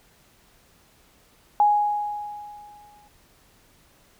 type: tone with exponential decay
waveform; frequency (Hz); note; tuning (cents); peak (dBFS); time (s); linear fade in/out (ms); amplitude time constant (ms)
sine; 830.6; G#5; 0; -13; 1.6-3.08; 1; 320
effects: pink hiss -58 dBFS RMS until 4.19 s